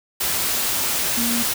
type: tone in noise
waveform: sine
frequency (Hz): 235.4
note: A#3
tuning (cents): +17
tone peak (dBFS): -23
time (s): 1.17-1.43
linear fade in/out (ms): 10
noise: white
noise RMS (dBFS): -22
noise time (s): 0.2-1.54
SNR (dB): -4
effects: none